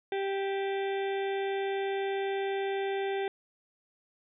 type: harmonic tone with a mistuned harmonic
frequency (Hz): 392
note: G4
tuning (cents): 0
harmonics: 1 / 2 / 4 / 5 / 6 / 7 / 8 / 9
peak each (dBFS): -30 / -36 / -43 / -44 / -46 / -52 / -51 / -48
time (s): 0.12-3.28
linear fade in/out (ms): 2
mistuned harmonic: 7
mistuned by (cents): -44
effects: none